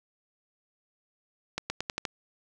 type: accelerating click train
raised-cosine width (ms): 0.2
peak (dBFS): -13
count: 6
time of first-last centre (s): 1.58-2.052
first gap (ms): 120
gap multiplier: 0.88
effects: none